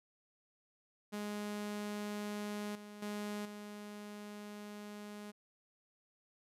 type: tone with level steps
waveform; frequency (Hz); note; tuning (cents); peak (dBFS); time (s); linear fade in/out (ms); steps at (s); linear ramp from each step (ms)
sawtooth; 207.7; G#3; 0; -35 / -45 / -35 / -42; 1.12-5.32; 20; 2.75 / 3.02 / 3.45; 5
effects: resampled to 32000 Hz